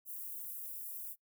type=high-pass noise; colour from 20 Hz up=white; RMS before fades=-44 dBFS; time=0.05-1.16 s; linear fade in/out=50 ms; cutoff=11000 Hz; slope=24 dB/octave; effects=noise-tail reverb RT60 0.1 s tail -21 dB re dry